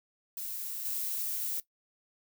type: noise with level steps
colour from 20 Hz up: violet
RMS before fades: -38 / -34 dBFS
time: 0.37-1.6 s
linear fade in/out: 2 ms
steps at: 0.85 s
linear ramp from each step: 5 ms
effects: noise-tail reverb RT60 0.1 s tail -17 dB re dry